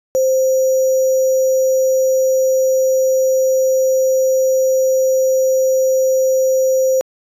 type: tone with sample-and-hold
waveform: sine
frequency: 523.3 Hz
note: C5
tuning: in tune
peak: -11 dBFS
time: 0.15-7.01 s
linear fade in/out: 0 ms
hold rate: 6300 Hz
effects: resampled to 32000 Hz